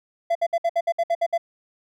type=tone bursts; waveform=triangle; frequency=677 Hz; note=E5; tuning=46 cents sharp; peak=-16 dBFS; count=10; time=0.3-1.379 s; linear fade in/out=10 ms; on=53 ms; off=61 ms; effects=none